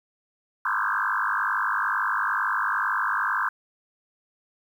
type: tone with frequency modulation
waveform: sine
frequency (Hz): 1300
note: E6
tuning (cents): -24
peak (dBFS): -22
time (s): 0.65-3.49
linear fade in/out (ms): 5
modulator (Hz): 51.1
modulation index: 6.4
effects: 9-bit